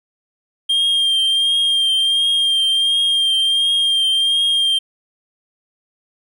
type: tone with vibrato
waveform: triangle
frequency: 3200 Hz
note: G7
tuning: 35 cents sharp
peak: -12 dBFS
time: 0.69-4.79 s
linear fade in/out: 10 ms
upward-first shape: triangle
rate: 1.4 Hz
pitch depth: 30 cents each way
effects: none